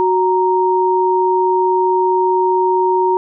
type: tone pair together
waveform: sine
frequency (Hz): 370 / 932.3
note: F#4 / A#5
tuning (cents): 0 / 0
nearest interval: octave + major third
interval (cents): 1600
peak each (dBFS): -14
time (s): 0-3.17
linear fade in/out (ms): 0
effects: none